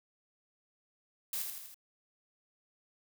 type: noise with echo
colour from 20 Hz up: blue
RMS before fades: -36 dBFS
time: 1.33-1.42 s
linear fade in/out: 2 ms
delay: 81 ms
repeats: 4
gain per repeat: -4 dB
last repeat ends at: 1.744 s
effects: none